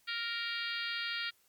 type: harmonic tone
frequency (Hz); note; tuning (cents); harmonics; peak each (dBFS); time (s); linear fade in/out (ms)
466.2; A#4; 0; 3 / 4 / 5 / 6 / 7 / 8 / 9 / 10; -40 / -41 / -42 / -43 / -43 / -44 / -45 / -45; 0.07-1.31; 20
effects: white hiss -69 dBFS RMS until 1.48 s + MP3 96 kbps